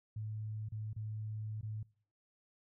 sine tone with dropouts, 107.9 Hz, A2, 33 cents flat, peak -38 dBFS, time 0.16-1.83 s, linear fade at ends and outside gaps 5 ms, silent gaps 0.688-0.72 / 0.932-0.962 / 1.612-1.629 s, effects noise-tail reverb RT60 0.5 s tail -23 dB re dry

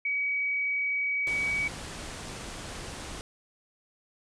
sine tone, 2268 Hz, C#7, 39 cents sharp, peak -26 dBFS, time 0.05-1.68 s, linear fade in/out 5 ms
pink low-pass noise, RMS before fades -40 dBFS, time 1.27-3.21 s, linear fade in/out 0 ms, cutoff 9900 Hz, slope 48 dB/octave
effects none

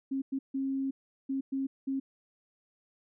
sine tone bursts at uneven times, 270 Hz, C#4, 45 cents flat, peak -29 dBFS, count 6, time 0.11-0.22 / 0.32-0.39 / 0.54-0.91 / 1.29-1.41 / 1.52-1.67 / 1.87-2 s, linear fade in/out 10 ms, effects none

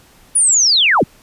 sine linear sweep, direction down, 9910 to 60.4 Hz, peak -9 dBFS, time 0.35-1.04 s, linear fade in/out 10 ms, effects pink hiss -48 dBFS RMS until 1.22 s + resampled to 32000 Hz

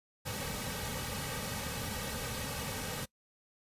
pink noise with comb filter, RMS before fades -38 dBFS, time 0.25-3.06 s, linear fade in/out 20 ms, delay 2.9 ms, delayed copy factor -0.75, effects noise-tail reverb RT60 0.1 s tail -23 dB re dry + resampled to 32000 Hz

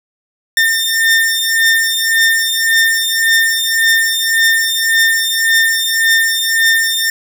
sawtooth beating tone pair, 1809 / 1810.8 Hz, A6 / A6, +48 / +49 cents, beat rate 1.8 Hz, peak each -10 dBFS, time 0.57-7.1 s, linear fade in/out 2 ms, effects none

